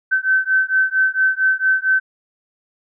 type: beating tone pair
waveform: sine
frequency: 1533 / 1537.4 Hz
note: G6 / G6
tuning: -39 / -34 cents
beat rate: 4.4 Hz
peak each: -17 dBFS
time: 0.11-2 s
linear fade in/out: 20 ms
effects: none